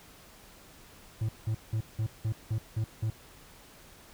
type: tone bursts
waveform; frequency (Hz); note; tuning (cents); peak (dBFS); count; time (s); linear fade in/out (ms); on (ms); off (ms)
triangle; 110; A2; 0; -25; 8; 1.21-3.102; 5; 79; 180
effects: pink hiss -54 dBFS RMS until 4.13 s